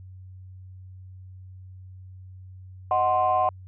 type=chord; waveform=sine; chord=C diminished; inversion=first; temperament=equal; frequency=622.3 / 740 / 1046.5 Hz; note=Eb5 / Gb5 / C6; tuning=0 / 0 / 0 cents; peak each=-26 / -21 / -23 dBFS; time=2.91-3.49 s; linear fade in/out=2 ms; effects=tanh soft clip ceiling -12 dBFS + added 93 Hz sine -41 dBFS peak until 3.67 s